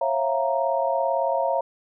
sine tone cluster, 544 / 667 / 705 / 934 Hz, C#5 / E5 / F5 / A#5, -33 / +20 / +16 / +3 cents, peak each -25 / -25 / -29 / -26 dBFS, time 0.01-1.61 s, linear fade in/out 5 ms, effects none

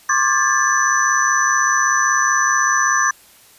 sine tone cluster, 1077 / 1182 / 1613 / 1749 / 5980 Hz, C6 / D6 / G6 / A6 / F#8, +50 / +11 / +49 / -11 / +17 cents, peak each -20 dBFS, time 0.09-3.11 s, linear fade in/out 5 ms, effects white hiss -48 dBFS RMS until 3.58 s + resampled to 32000 Hz

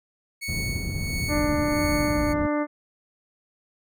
sawtooth tone with tremolo, 2217 Hz, C#7, in tune, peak -25 dBFS, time 0.41-2.34 s, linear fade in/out 20 ms, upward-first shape sine, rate 1.5 Hz, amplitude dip 55%
white low-pass noise, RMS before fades -29 dBFS, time 0.48-2.47 s, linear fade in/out 10 ms, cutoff 130 Hz, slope 12 dB/octave
harmonic tone, 296.4 Hz, D4, 16 cents sharp, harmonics 1 / 2 / 3 / 4 / 5 / 6 / 7, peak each -24 / -27 / -34 / -33 / -39 / -40 / -38 dBFS, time 1.28-2.67 s, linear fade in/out 50 ms
effects none

